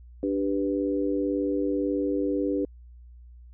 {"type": "chord", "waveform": "sine", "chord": "G major", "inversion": "second", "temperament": "equal", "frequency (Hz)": [293.7, 392, 493.9], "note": ["D4", "G4", "B4"], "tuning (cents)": [0, 0, 0], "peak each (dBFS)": [-26, -29, -30], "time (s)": [0.23, 2.65], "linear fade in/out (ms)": 2, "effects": ["added 60 Hz sine -45 dBFS peak until 3.53 s"]}